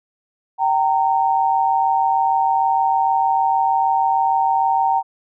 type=tone pair together; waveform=sine; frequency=774.5 / 921 Hz; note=G5 / A#5; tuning=-21 / -21 cents; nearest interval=minor third; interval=300 cents; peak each=-17 dBFS; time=0.58-5.03 s; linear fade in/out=50 ms; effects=none